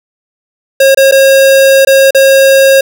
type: tone with dropouts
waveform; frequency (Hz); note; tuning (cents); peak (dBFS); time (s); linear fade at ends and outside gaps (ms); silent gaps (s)
square; 541; C#5; -42; -3; 0.8-2.81; 5; 0.947-0.972 / 1.113-1.121 / 1.85-1.871 / 2.108-2.147
effects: none